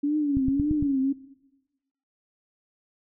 sine tone with vibrato, 283.3 Hz, C#4, 38 cents sharp, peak -21 dBFS, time 0.03-1.13 s, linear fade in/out 10 ms, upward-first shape triangle, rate 1.8 Hz, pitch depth 140 cents each way
click train, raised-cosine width 5 ms, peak -16 dBFS, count 5, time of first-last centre 0.37-0.826 s, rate 8.78 Hz
effects noise-tail reverb RT60 1.0 s tail -18 dB re dry

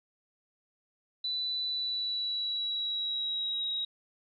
sine tone with pitch glide, 3981 to 3817 Hz, B7 to A#7, +13 to +40 cents, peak -30 dBFS, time 1.24-3.85 s, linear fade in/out 5 ms, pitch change -73 cents, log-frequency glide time 1.66-3.67 s, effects none

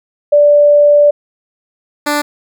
sine / 10% pulse tone pair in turn, 585 / 293.8 Hz, D5 / D4, -7 / +1 cents, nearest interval octave, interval 1192 cents, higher first, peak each -4 dBFS, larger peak neither, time 0.32-1.11 / 2.06-2.22 s, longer first, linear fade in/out 10 ms, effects none

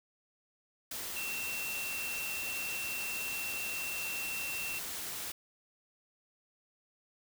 sine tone in noise, 2700 Hz, E7, 41 cents sharp, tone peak -37 dBFS, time 1.16-4.79 s, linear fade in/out 5 ms, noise white, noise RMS -40 dBFS, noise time 0.91-5.32 s, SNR 0 dB, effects none

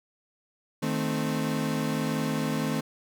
35% pulse chord, A diminished, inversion second, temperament equal, 155.56 / 220 / 261.6 Hz, Eb3 / A3 / C4, 0 / 0 / 0 cents, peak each -29 dBFS, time 0.82-2.81 s, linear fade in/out 10 ms, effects none

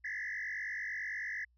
sine tone with frequency modulation, 1864.7 Hz, A#6, in tune, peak -35 dBFS, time 0.04-1.45 s, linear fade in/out 10 ms, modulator 49 Hz, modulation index 3.9, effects tanh soft clip ceiling -33 dBFS + added 60 Hz sine -67 dBFS peak until 1.57 s

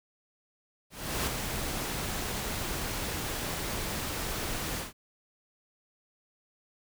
pink noise with ADSR envelope, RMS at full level -29 dBFS, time 0.9-4.93 s, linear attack 370 ms, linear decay 10 ms, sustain -5 dB, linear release 140 ms, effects none

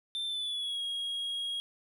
triangle tone with pitch glide, 3564 to 3287 Hz, A7 to G#7, +22 to -19 cents, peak -31 dBFS, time 0.15-1.6 s, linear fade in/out 0 ms, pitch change -141 cents, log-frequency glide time 0.26-0.82 s, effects none

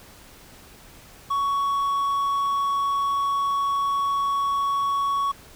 triangle tone, 1117 Hz, C#6, 13 cents sharp, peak -19 dBFS, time 1.3-5.32 s, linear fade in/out 10 ms, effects pink hiss -48 dBFS RMS until 5.55 s

